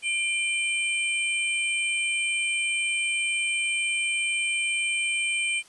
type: tone cluster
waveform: sine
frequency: 2382 / 3066 / 8480 Hz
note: D7 / G7 / C9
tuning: +24 / -39 / +22 cents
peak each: -25 / -31 / -33 dBFS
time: 0.02-5.63 s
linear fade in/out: 50 ms
effects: white hiss -54 dBFS RMS until 5.68 s + resampled to 24000 Hz